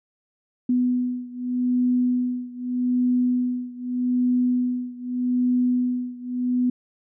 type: beating tone pair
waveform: sine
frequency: 248.2 / 249.02 Hz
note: B3 / B3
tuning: +9 / +15 cents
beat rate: 0.82 Hz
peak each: -22 / -24 dBFS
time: 0.69-6.7 s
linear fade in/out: 5 ms
effects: none